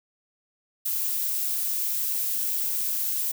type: noise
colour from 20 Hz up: violet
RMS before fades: -27 dBFS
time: 0.85-3.32 s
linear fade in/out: 10 ms
effects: none